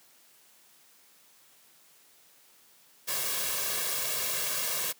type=noise with comb filter; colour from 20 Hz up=white; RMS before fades=-31 dBFS; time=3.07-4.93 s; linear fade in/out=20 ms; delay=1.8 ms; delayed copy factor=+0.7; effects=white hiss -60 dBFS RMS until 4.99 s + high-pass 150 Hz 12 dB/octave